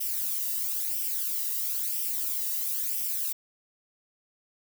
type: noise with flanger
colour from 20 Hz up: violet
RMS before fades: -30 dBFS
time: 0-3.33 s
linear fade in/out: 10 ms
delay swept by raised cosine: 0.36 to 1.07 ms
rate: 1 Hz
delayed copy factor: +0.6
effects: none